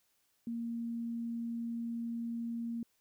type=tone; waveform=sine; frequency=232.8 Hz; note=A#3; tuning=2 cents flat; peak=-35 dBFS; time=0.47-2.83 s; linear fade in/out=2 ms; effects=white hiss -75 dBFS RMS until 3 s